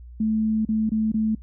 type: tone with dropouts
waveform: sine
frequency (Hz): 218.3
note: A3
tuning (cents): -13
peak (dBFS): -19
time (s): 0.2-1.35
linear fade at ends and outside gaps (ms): 5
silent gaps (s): 0.651-0.688 / 0.894-0.917 / 1.119-1.141
effects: noise-tail reverb RT60 0.1 s tail -21 dB re dry + added 60 Hz sine -39 dBFS peak until 1.42 s